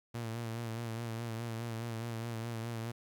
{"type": "tone with vibrato", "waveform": "sawtooth", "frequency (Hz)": 115.1, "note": "A#2", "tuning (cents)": -22, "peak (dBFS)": -33, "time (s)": [0.14, 2.92], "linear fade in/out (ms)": 10, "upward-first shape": "sine", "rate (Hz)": 4.8, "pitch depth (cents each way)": 51, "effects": ["12-bit"]}